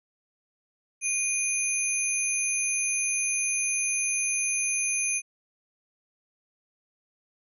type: tone cluster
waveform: sine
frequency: 2453 / 6240 / 10390 Hz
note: D#7 / G8 / E9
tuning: -25 / -9 / -26 cents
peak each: -29 dBFS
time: 1.01-5.22 s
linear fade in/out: 50 ms
effects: none

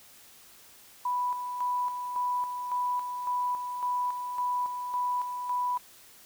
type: tone with tremolo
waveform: sine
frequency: 987.8 Hz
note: B5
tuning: in tune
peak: -26 dBFS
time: 1.05-5.78 s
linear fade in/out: 5 ms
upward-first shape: square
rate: 1.8 Hz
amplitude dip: 50%
effects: white hiss -54 dBFS RMS until 6.25 s

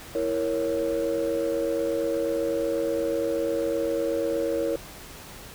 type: chord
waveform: sine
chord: A# diminished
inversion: second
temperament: equal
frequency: 329.6 / 466.2 / 554.4 Hz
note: E4 / A#4 / C#5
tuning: 0 / 0 / 0 cents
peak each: -28 / -26 / -26 dBFS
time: 0.15-4.76 s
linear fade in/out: 2 ms
effects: tanh soft clip ceiling -18 dBFS + pink hiss -43 dBFS RMS until 5.54 s

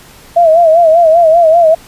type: tone with vibrato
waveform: sine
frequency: 661 Hz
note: E5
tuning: 5 cents sharp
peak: -3 dBFS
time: 0.36-1.75 s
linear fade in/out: 10 ms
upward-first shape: sine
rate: 5.1 Hz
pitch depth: 92 cents each way
effects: pink hiss -38 dBFS RMS until 1.87 s + resampled to 32000 Hz

